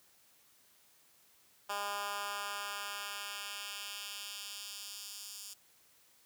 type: tone with high-pass filter sweep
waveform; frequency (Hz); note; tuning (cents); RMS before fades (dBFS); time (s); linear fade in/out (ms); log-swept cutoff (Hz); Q
10% pulse; 203; G#3; -39; -42; 1.69-5.54; 10; 870 to 5900; 1.1
effects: white hiss -66 dBFS RMS until 6.25 s + high-pass 60 Hz 12 dB/octave